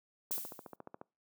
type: noise with exponential decay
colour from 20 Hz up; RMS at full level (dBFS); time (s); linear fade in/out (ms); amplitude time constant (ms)
violet; -33; 0.31-0.76; 5; 96
type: click train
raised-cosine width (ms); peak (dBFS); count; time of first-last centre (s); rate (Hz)
1; -31; 11; 0.31-1.014; 14.2
effects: noise-tail reverb RT60 0.3 s tail -26 dB re dry + high-pass 200 Hz 12 dB/octave